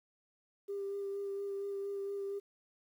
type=tone with vibrato; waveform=sine; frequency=398.1 Hz; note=G4; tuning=27 cents sharp; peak=-35 dBFS; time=0.68-2.4 s; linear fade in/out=20 ms; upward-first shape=sine; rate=4.3 Hz; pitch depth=15 cents each way; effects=tanh soft clip ceiling -32 dBFS + 11-bit